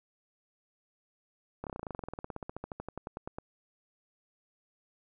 slowing click train, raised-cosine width 1 ms, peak -24 dBFS, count 30, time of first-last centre 1.64-3.385 s, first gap 28 ms, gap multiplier 1.05, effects none

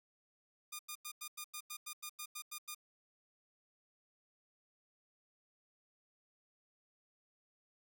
5% pulse tone bursts, 1213 Hz, D#6, 44 cents flat, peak -31 dBFS, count 13, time 0.72-2.748 s, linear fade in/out 10 ms, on 72 ms, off 91 ms, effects none

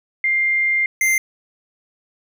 sine / square tone pair in turn, 2100 / 2090 Hz, C7 / C7, +6 / -2 cents, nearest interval unison, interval 8 cents, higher first, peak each -15 dBFS, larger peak neither, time 0.24-0.86 / 1.01-1.18 s, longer first, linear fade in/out 2 ms, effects none

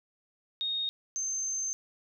sine tone pair in turn, 3717 / 6275 Hz, A#7 / G8, -6 / +1 cents, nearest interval major sixth, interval 907 cents, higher second, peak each -29 / -30 dBFS, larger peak first, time 0.61-0.89 / 1.16-1.73 s, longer second, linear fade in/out 0 ms, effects none

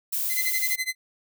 violet noise, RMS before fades -27 dBFS, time 0.12-0.76 s, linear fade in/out 10 ms
sawtooth tone with tremolo, 2045 Hz, C7, 40 cents flat, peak -20 dBFS, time 0.29-0.95 s, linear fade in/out 50 ms, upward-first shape sine, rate 12 Hz, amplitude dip 95%
effects none

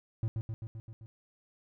triangle tone with echo, 111.5 Hz, A2, 23 cents sharp, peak -26 dBFS, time 0.23-0.28 s, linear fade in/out 0 ms, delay 130 ms, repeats 6, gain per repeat -3 dB, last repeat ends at 1.06 s, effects none

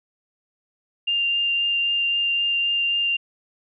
sine tone with vibrato, 2794 Hz, F7, in tune, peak -19 dBFS, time 1.07-3.17 s, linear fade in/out 10 ms, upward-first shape triangle, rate 3.8 Hz, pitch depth 9 cents each way, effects none

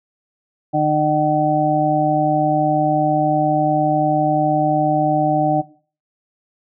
harmonic tone, 151.9 Hz, D#3, 41 cents flat, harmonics 1 / 2 / 4 / 5, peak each -22 / -20 / -21 / -18 dBFS, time 0.73-5.62 s, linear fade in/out 20 ms, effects noise-tail reverb RT60 0.4 s tail -17 dB re dry

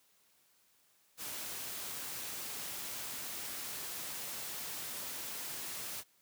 white noise, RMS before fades -42 dBFS, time 1.17-6.04 s, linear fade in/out 50 ms, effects white hiss -70 dBFS RMS until 6.21 s + high-pass 80 Hz 12 dB/octave

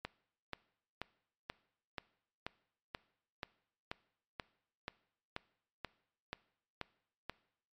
click train, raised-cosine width 0.3 ms, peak -23 dBFS, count 16, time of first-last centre 0.05-7.296 s, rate 2.07 Hz, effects noise-tail reverb RT60 0.7 s tail -21 dB re dry + MP3 96 kbps

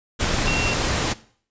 sine tone in noise, 2733 Hz, F7, 38 cents flat, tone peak -23 dBFS, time 0.46-0.75 s, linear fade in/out 20 ms, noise pink, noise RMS -22 dBFS, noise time 0.19-1.14 s, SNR -4 dB, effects noise-tail reverb RT60 0.5 s tail -18 dB re dry + resampled to 16000 Hz

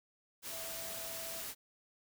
sine tone in noise, 659.3 Hz, E5, in tune, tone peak -49 dBFS, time 0.49-1.44 s, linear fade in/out 50 ms, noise white, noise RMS -43 dBFS, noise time 0.42-1.55 s, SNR -9 dB, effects none

